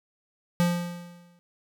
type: tone with exponential decay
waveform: square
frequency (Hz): 174.3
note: F3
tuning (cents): -3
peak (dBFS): -19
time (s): 0.6-1.39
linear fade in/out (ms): 0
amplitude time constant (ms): 170
effects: none